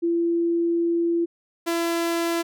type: tone pair in turn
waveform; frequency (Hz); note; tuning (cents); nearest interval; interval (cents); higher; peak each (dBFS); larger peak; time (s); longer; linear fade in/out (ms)
sine / sawtooth; 338.9 / 336.9; E4 / E4; +48 / +38; unison; 10; first; -19 / -18; second; 0.02-1.26 / 1.66-2.43; first; 20
effects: none